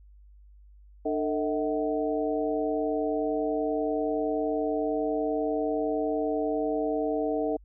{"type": "harmonic tone with a mistuned harmonic", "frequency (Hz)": 149.9, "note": "D3", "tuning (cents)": 36, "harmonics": [2, 3, 4, 5], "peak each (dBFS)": [-30, -29, -31, -35], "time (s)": [1.05, 7.57], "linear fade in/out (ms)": 10, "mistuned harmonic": 4, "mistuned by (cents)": 110, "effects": ["added 50 Hz sine -50 dBFS peak until 7.64 s"]}